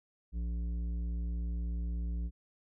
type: tone with tanh clipping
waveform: triangle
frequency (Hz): 58.27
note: A#1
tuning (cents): 0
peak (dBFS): -34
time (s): 0.32-2.31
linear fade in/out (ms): 50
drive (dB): 14
effects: none